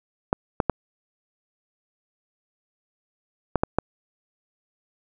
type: clicks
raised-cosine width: 1 ms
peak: -5 dBFS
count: 6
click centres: 0.329 / 0.602 / 0.697 / 3.557 / 3.635 / 3.786 s
effects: none